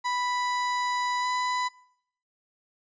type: tone with pitch glide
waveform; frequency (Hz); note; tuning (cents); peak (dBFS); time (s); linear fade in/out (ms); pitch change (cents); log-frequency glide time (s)
35% pulse; 987.8 to 996.4; B5 to B5; 0 to +15; -24; 0.04-1.69; 20; +15; 1.2-1.26
effects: noise-tail reverb RT60 0.7 s tail -23 dB re dry + resampled to 16000 Hz